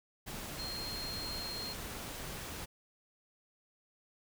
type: tone in noise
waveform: sine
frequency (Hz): 4216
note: C8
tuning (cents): +12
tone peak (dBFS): -40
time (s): 0.58-1.74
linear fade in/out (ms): 20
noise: pink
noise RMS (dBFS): -43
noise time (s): 0.26-2.66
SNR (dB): 0
effects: none